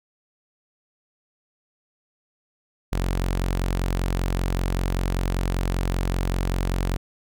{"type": "tone", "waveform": "sawtooth", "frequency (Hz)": 45.15, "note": "F#1", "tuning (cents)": -42, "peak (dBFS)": -18, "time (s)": [2.92, 6.97], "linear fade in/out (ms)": 10, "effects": []}